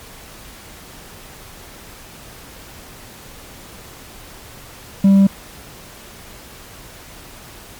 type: tone with hard clipping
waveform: triangle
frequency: 196 Hz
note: G3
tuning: in tune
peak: -6 dBFS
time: 5.04-5.27 s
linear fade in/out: 5 ms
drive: 1 dB
effects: pink hiss -39 dBFS RMS until 7.79 s + MP3 96 kbps